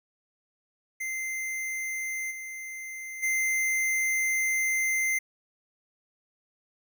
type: tone with level steps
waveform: square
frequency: 2081 Hz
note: C7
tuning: 10 cents flat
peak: -31 / -37 / -25 dBFS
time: 1-5.19 s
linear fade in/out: 10 ms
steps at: 2.3 / 3.22 s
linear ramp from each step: 20 ms
effects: none